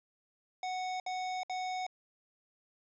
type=tone bursts; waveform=square; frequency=740 Hz; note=F#5; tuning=in tune; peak=-35 dBFS; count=3; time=0.63-1.866 s; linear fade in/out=2 ms; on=370 ms; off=63 ms; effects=resampled to 16000 Hz + 11-bit